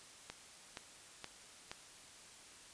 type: click train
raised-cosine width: 0.2 ms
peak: -26 dBFS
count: 4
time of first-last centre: 0.3-1.715 s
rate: 2.12 Hz
effects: white hiss -57 dBFS RMS until 2.73 s + resampled to 22050 Hz